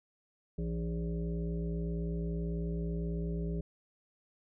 harmonic tone with a mistuned harmonic, 58.27 Hz, A#1, in tune, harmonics 1 / 3 / 5 / 7 / 9 / 10, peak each -36 / -35 / -47 / -42 / -55 / -52 dBFS, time 0.58-3.61 s, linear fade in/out 5 ms, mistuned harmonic 3, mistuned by -81 cents, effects none

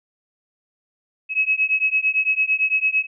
sine beating tone pair, 2561 / 2569.9 Hz, D#7 / E7, +49 / -45 cents, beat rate 8.9 Hz, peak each -20 dBFS, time 1.29-3.07 s, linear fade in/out 50 ms, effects none

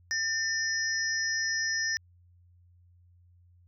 sine tone cluster, 1798 / 5160 / 5770 Hz, A6 / E8 / F#8, +37 / -38 / -44 cents, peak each -29 / -33 / -35 dBFS, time 0.11-1.97 s, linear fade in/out 0 ms, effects added 88 Hz sine -57 dBFS peak until 3.67 s

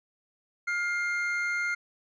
triangle tone pair together, 1412.6 / 2113 Hz, F6 / C7, +19 / +16 cents, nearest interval perfect fifth, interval 697 cents, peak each -28 dBFS, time 0.67-1.75 s, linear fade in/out 10 ms, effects resampled to 22050 Hz

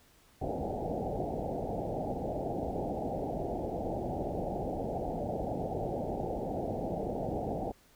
white low-pass noise, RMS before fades -35 dBFS, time 0.41-7.72 s, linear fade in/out 10 ms, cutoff 810 Hz, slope 96 dB/octave, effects pink hiss -63 dBFS RMS until 7.95 s

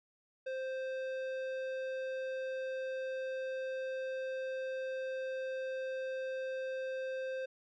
triangle tone with tanh clipping, 523.3 Hz, C5, in tune, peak -38 dBFS, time 0.46-7.46 s, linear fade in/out 10 ms, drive 17 dB, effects none

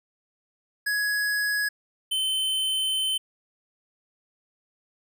square tone pair in turn, 1674 / 3070 Hz, G#6 / G7, +13 / -37 cents, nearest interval minor seventh, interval 1050 cents, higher second, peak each -24 dBFS, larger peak neither, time 0.86-1.69 / 2.11-3.18 s, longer second, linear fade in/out 10 ms, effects none

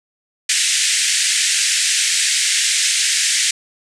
white band-pass noise, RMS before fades -17 dBFS, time 0.49-3.51 s, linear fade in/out 5 ms, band 1700 to 9000 Hz, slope 48 dB/octave, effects none

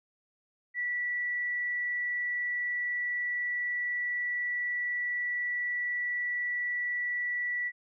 sine tone, 1954 Hz, B6, 19 cents flat, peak -29 dBFS, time 0.74-7.72 s, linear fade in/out 50 ms, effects none

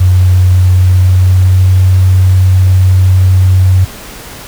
sine tone with pitch glide, 91.5 to 93.1 Hz, F#2 to F#2, -19 to +11 cents, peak -3 dBFS, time 0-3.85 s, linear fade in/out 10 ms, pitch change +30 cents, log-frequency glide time 0.71-1.76 s, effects pink hiss -28 dBFS RMS until 4.47 s

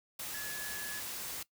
sine tone in noise, 1700 Hz, G#6, 40 cents sharp, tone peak -41 dBFS, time 0.34-1 s, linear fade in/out 5 ms, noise white, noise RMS -41 dBFS, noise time 0.19-1.43 s, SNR -3 dB, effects noise-tail reverb RT60 0.1 s tail -19 dB re dry

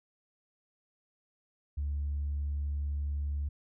sine tone, 72.1 Hz, D2, 31 cents flat, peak -29 dBFS, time 1.77-3.49 s, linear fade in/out 10 ms, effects tanh soft clip ceiling -27 dBFS

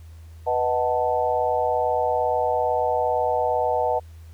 sine chord, B dominant seventh, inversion none, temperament equal, 493.9 / 622.3 / 740 / 880 Hz, B4 / D#5 / F#5 / A5, 0 / 0 / 0 / 0 cents, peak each -25 dBFS, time 0.46-4 s, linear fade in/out 20 ms, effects added 81 Hz sine -40 dBFS peak until 4.33 s + pink hiss -58 dBFS RMS until 4.33 s

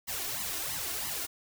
white noise with flanger, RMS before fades -35 dBFS, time 0.07-1.27 s, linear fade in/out 20 ms, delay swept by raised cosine 0.97 to 2.87 ms, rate 3 Hz, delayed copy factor +0.9, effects none

